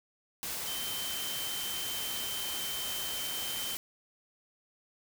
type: tone in noise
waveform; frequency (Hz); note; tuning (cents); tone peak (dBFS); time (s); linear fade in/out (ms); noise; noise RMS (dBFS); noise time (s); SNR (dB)
sine; 3100; G7; -20; -38; 0.67-3.75; 0; white; -37; 0.43-3.77; -4
effects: none